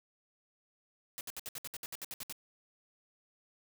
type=noise bursts; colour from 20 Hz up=white; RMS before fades=-42 dBFS; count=13; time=1.18-2.325 s; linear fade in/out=0 ms; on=29 ms; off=64 ms; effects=none